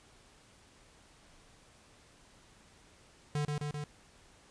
square tone with echo, 147.7 Hz, D3, 10 cents sharp, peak -31 dBFS, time 3.35-3.45 s, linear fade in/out 2 ms, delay 130 ms, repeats 3, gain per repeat -2 dB, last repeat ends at 3.84 s, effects pink hiss -61 dBFS RMS until 4.5 s + resampled to 22050 Hz

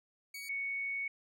sawtooth / sine tone pair in turn, 2249 / 2222 Hz, C#7 / C#7, +24 / +4 cents, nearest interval unison, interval 20 cents, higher first, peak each -39 / -34 dBFS, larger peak second, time 0.34-0.49 / 0.49-1.08 s, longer second, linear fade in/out 5 ms, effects none

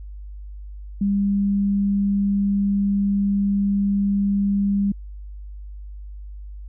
sine tone, 200 Hz, G3, 35 cents sharp, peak -17 dBFS, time 1.01-4.92 s, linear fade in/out 5 ms, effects added 50 Hz sine -33 dBFS peak until 6.68 s

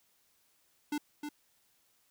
square tone with echo, 295.7 Hz, D4, 12 cents sharp, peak -32 dBFS, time 0.92-0.98 s, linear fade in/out 5 ms, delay 310 ms, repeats 1, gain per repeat -6 dB, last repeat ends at 1.29 s, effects white hiss -71 dBFS RMS until 2.1 s

